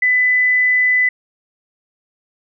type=tone; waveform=sine; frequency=2000 Hz; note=B6; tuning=21 cents sharp; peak=-11 dBFS; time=0.02-1.09 s; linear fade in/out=5 ms; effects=none